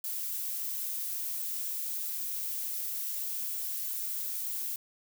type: noise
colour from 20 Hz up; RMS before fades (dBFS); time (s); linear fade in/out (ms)
violet; -35; 0.04-4.76; 2
effects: none